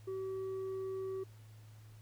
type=tone with tanh clipping; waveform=triangle; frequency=381.7 Hz; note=G4; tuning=46 cents flat; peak=-38 dBFS; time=0.07-1.24 s; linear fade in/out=10 ms; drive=8 dB; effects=added 108 Hz sine -53 dBFS peak until 2.01 s + pink hiss -66 dBFS RMS until 2.01 s